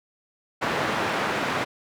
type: band-pass noise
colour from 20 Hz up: white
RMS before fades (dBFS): -26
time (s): 0.61-1.65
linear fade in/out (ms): 20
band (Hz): 130 to 1600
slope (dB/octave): 12
effects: none